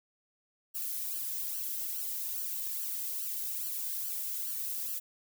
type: noise with flanger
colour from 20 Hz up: violet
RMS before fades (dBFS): -36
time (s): 0.74-5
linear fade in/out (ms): 20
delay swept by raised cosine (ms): 0.67 to 1.97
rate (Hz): 2.4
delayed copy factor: +0.8
effects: none